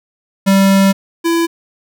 square tone pair in turn, 194.8 / 334.7 Hz, G3 / E4, -11 / +26 cents, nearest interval major sixth, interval 937 cents, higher second, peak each -8 / -12 dBFS, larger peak first, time 0.46-0.93 / 1.24-1.47 s, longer first, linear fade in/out 20 ms, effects none

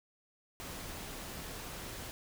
pink noise, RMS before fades -44 dBFS, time 0.6-2.11 s, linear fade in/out 0 ms, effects none

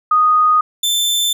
sine / sawtooth tone pair in turn, 1241 / 3543 Hz, D#6 / A7, -5 / +11 cents, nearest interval octave + tritone, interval 1816 cents, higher second, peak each -9 / -11 dBFS, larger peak first, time 0.11-0.61 / 0.83-1.33 s, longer neither, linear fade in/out 5 ms, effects none

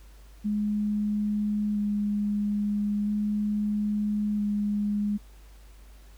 sine tone with vibrato, 207.7 Hz, G#3, in tune, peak -24 dBFS, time 0.44-5.18 s, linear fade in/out 20 ms, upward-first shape square, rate 0.38 Hz, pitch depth 10 cents each way, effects added 50 Hz sine -47 dBFS peak until 6.17 s + pink hiss -59 dBFS RMS until 6.17 s

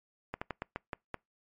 slowing click train, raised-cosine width 0.5 ms, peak -20 dBFS, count 7, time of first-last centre 0.34-1.143 s, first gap 75 ms, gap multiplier 1.23, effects noise-tail reverb RT60 0.2 s tail -26 dB re dry + MP3 48 kbps

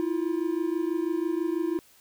triangle tone pair together, 321.9 / 348 Hz, E4 / F4, -41 / -6 cents, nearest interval minor second, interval 135 cents, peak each -26 dBFS, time 0-1.79 s, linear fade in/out 0 ms, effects white hiss -58 dBFS RMS until 2 s

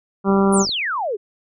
harmonic tone, 196 Hz, G3, in tune, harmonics 1 / 2 / 3 / 4 / 5 / 6 / 7, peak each -15 / -18 / -26 / -26 / -26 / -26 / -29 dBFS, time 0.24-0.66 s, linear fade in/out 50 ms
click train, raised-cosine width 2 ms, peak -24 dBFS, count 20, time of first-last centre 0.28-0.692 s, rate 46.1 Hz
sine exponential sweep, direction down, 10670 to 376.6 Hz, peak -20 dBFS, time 0.52-1.17 s, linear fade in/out 20 ms
effects none

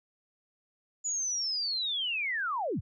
sine linear sweep, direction down, 6980 to 46.25 Hz, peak -29 dBFS, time 1.04-2.81 s, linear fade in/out 20 ms, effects none

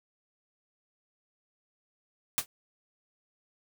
white noise with exponential decay, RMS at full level -23 dBFS, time 2.38-2.46 s, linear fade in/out 0 ms, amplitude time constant 17 ms, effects none

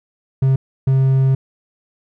triangle tone bursts at uneven times, 133.3 Hz, C3, 33 cents sharp, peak -9 dBFS, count 2, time 0.42-0.56 / 0.87-1.35 s, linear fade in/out 5 ms, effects none

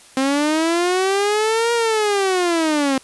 sawtooth linear two-way sweep, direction up then down, 261.6 to 473.9 to 261.6 Hz, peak -12 dBFS, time 0.17-2.98 s, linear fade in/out 2 ms, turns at 1.73 s, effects white hiss -46 dBFS RMS until 3.03 s + resampled to 24000 Hz

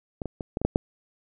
clicks, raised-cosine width 2 ms, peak -18 / -17 / -19 / -13 / -17 / -7 / -6 dBFS, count 7, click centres 0.218 / 0.257 / 0.408 / 0.571 / 0.616 / 0.65 / 0.759 s, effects none

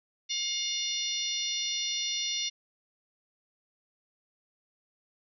harmonic tone with a mistuned harmonic, 713 Hz, F5, 36 cents sharp, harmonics 3 / 4 / 5 / 6 / 7 / 8, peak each -41 / -37 / -34 / -38 / -41 / -34 dBFS, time 0.29-2.5 s, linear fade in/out 20 ms, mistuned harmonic 7, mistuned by +17 cents, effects none

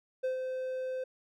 triangle tone with ADSR envelope, 516 Hz, C5, 24 cents flat, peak -26 dBFS, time 0.23-1.04 s, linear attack 15 ms, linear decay 120 ms, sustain -5 dB, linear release 6 ms, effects none

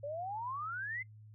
sine exponential sweep, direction up, 554.4 to 2093 Hz, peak -37 dBFS, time 0.03-1.03 s, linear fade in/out 10 ms, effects noise-tail reverb RT60 0.1 s tail -22 dB re dry + added 107 Hz sine -52 dBFS peak until 1.34 s

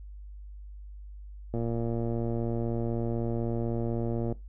click train, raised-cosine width 2 ms, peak -19 dBFS, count 324, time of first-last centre 1.54-4.324 s, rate 116 Hz, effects noise-tail reverb RT60 0.2 s tail -19 dB re dry + added 50 Hz sine -41 dBFS peak until 4.48 s

